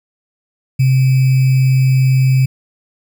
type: tone with sample-and-hold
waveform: sine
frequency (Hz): 131.2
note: C3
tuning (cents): +5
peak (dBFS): -8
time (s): 0.79-2.46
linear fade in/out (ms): 10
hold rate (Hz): 2450
effects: none